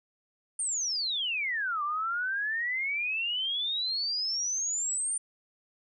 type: exponential two-way sweep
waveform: sine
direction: down then up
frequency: 9130 to 1158 to 9130 Hz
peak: -28 dBFS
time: 0.59-5.18 s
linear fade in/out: 5 ms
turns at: 1.83 s
effects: none